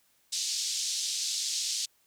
pink band-pass noise, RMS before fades -32 dBFS, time 0.32-1.86 s, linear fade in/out 10 ms, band 4000 to 7500 Hz, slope 24 dB/octave, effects white hiss -68 dBFS RMS until 2.06 s

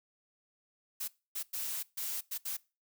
blue noise bursts at uneven times, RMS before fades -37 dBFS, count 6, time 1-1.08 / 1.35-1.43 / 1.53-1.83 / 1.97-2.21 / 2.31-2.38 / 2.45-2.57 s, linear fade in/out 10 ms, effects noise-tail reverb RT60 0.3 s tail -22 dB re dry

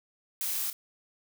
blue noise with echo, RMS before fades -32 dBFS, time 0.41-0.7 s, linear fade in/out 0 ms, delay 29 ms, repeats 1, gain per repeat -10 dB, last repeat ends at 0.729 s, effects none

